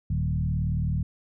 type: tone with frequency modulation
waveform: sine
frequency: 113.9 Hz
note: A#2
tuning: 40 cents flat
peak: -23 dBFS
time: 0.1-1.03 s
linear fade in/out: 5 ms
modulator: 38.7 Hz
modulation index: 1.5
effects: none